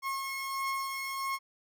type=beating tone pair; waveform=30% pulse; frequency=1083 / 1084.5 Hz; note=C#6 / C#6; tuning=-41 / -38 cents; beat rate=1.5 Hz; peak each=-31 / -37 dBFS; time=0.02-1.39 s; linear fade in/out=50 ms; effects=none